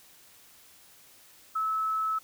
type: tone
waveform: sine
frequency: 1300 Hz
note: E6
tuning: 24 cents flat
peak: -26 dBFS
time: 1.55-2.19 s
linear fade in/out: 10 ms
effects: white hiss -56 dBFS RMS until 2.23 s